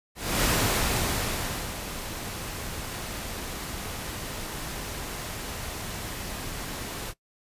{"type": "noise with ADSR envelope", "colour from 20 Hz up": "pink", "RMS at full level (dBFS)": -23, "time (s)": [0.15, 7.14], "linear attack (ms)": 280, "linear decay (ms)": 1300, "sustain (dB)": -12, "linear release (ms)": 50, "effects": ["noise-tail reverb RT60 0.1 s tail -19 dB re dry", "resampled to 32000 Hz"]}